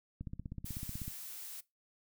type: click train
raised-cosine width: 5 ms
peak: -29 dBFS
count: 15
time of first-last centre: 0.21-1.08 s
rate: 16.1 Hz
type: noise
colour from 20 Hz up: blue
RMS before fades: -46 dBFS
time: 0.65-1.61 s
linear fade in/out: 10 ms
effects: noise-tail reverb RT60 0.2 s tail -20 dB re dry